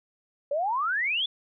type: exponential sweep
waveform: sine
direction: up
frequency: 548 to 3520 Hz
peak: -24 dBFS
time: 0.51-1.26 s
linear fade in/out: 5 ms
effects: none